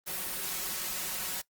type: noise with comb filter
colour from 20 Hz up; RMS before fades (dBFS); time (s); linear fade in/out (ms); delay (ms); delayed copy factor
white; -35; 0.06-1.42; 20; 5.4; +0.95
effects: noise-tail reverb RT60 0.1 s tail -18 dB re dry + Opus 32 kbps